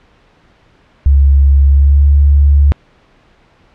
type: tone with pitch glide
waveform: sine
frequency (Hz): 69.3 to 71.29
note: C#2 to C#2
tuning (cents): 0 to +49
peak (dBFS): -4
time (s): 1.06-2.72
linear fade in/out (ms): 0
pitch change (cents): +49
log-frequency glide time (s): 1.69-2.06
effects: pink hiss -49 dBFS RMS until 3.74 s + low-pass 3000 Hz 12 dB/octave